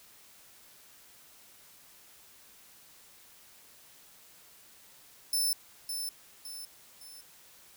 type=tone with echo; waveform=15% pulse; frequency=5290 Hz; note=E8; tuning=5 cents sharp; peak=-21 dBFS; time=5.33-5.53 s; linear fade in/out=2 ms; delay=560 ms; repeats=3; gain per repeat=-7 dB; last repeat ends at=7.21 s; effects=white hiss -57 dBFS RMS until 7.76 s